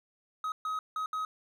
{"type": "tone bursts at uneven times", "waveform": "triangle", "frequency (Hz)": 1267, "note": "D#6", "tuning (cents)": 31, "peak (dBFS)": -29, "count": 4, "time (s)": [[0.44, 0.52], [0.65, 0.79], [0.96, 1.06], [1.13, 1.25]], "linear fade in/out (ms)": 2, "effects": []}